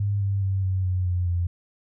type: tone with pitch steps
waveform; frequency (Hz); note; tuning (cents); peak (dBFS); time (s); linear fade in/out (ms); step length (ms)
sine; 101.3 / 98.81 / 96.39 / 94.03 / 91.72 / 89.47 / 87.27; G#2 / G2 / G2 / F#2 / F#2 / F2 / F2; -43 / +14 / -29 / +28 / -15 / +42 / -1; -21; 0-1.47; 5; 210
effects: none